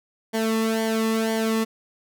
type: tone with flanger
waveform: sawtooth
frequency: 222.6 Hz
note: A3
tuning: 20 cents sharp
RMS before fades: -23 dBFS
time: 0.33-1.65 s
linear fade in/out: 20 ms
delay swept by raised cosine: 0.77 to 1.34 ms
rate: 2 Hz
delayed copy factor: -0.75
effects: none